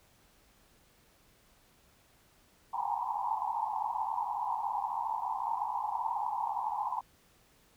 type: band-pass noise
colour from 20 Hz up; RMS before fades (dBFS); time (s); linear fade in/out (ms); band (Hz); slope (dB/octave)
pink; -34; 2.73-7.01; 5; 800 to 1000; 96
effects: pink hiss -65 dBFS RMS until 7.76 s